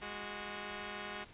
5% pulse tone pair together, 206.3 / 367.5 Hz, G#3 / F#4, -11 / -12 cents, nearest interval minor seventh, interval 999 cents, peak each -32 / -33 dBFS, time 0.01-1.25 s, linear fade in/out 20 ms, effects pink hiss -57 dBFS RMS until 1.33 s + resampled to 8000 Hz

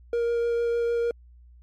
triangle tone with vibrato, 470 Hz, A#4, 14 cents sharp, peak -20 dBFS, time 0.13-1.11 s, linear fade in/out 2 ms, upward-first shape triangle, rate 6.6 Hz, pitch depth 10 cents each way, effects added 60 Hz sine -48 dBFS peak until 1.62 s + MP3 64 kbps

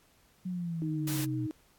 sine linear sweep, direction down, 185 to 120 Hz, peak -32 dBFS, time 0.45-1.47 s, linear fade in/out 10 ms
sine tone with vibrato, 311.1 Hz, D#4, in tune, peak -33 dBFS, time 0.82-1.51 s, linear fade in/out 0 ms, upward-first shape sine, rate 9.6 Hz, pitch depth 11 cents each way
white noise, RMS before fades -38 dBFS, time 1.07-1.25 s, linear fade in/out 5 ms
effects pink hiss -65 dBFS RMS until 1.78 s + AAC 64 kbps

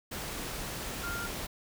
sine tone in noise, 1396.9 Hz, F6, in tune, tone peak -36 dBFS, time 1.03-1.27 s, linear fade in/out 10 ms, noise pink, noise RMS -38 dBFS, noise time 0.11-1.47 s, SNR -1 dB, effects none

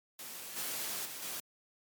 white noise with level steps, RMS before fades -45 / -38 / -44 / -40 dBFS, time 0.19-1.4 s, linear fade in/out 2 ms, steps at 0.56 / 1.05 / 1.22 s, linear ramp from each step 10 ms, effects high-pass 150 Hz 12 dB/octave + MP3 96 kbps

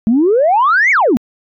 sine exponential two-way sweep, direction up then down, 210.6 to 2294 to 210.6 Hz, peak -7 dBFS, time 0.07-1.17 s, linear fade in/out 0 ms, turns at 0.91 s, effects tanh soft clip ceiling -4 dBFS

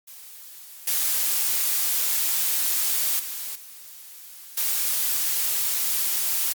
blue noise with level steps, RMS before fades -43 / -23 / -32 / -43 / -24 dBFS, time 0.07-6.53 s, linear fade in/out 10 ms, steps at 0.87 / 3.19 / 3.55 / 4.57 s, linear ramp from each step 5 ms, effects Opus 48 kbps

